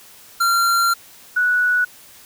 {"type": "tone pair in turn", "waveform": ["square", "sine"], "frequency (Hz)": [1377, 1473.4], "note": ["F6", "F#6"], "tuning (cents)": [-25, -8], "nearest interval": "minor second", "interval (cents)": 117, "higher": "second", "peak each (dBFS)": [-15, -14], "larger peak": "second", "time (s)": [[0.4, 0.94], [1.36, 1.85]], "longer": "first", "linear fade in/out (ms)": 10, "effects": ["white hiss -45 dBFS RMS until 2.25 s"]}